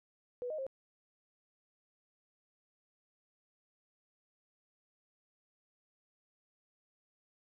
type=tone with pitch steps; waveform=sine; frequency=492 / 620 / 534 Hz; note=B4 / D#5 / C5; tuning=-7 / -6 / +35 cents; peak=-36 dBFS; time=0.42-0.666 s; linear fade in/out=0 ms; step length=82 ms; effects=none